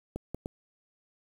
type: clicks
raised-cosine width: 2 ms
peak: -21 dBFS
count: 3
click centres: 0.16 / 0.346 / 0.459 s
effects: 8-bit